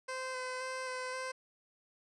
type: tone with vibrato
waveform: 15% pulse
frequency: 514 Hz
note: C5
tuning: 31 cents flat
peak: -31 dBFS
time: 0.08-1.32 s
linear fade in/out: 10 ms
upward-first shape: square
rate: 1.9 Hz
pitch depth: 13 cents each way
effects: resampled to 22050 Hz